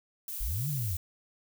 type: noise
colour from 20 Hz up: violet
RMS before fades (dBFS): -38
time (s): 0.28-0.97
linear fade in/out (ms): 2
type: linear two-way sweep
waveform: sine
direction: up then down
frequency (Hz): 30.43 to 155.4 to 77.7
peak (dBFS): -30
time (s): 0.4-0.97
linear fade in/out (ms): 10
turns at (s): 0.69
effects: none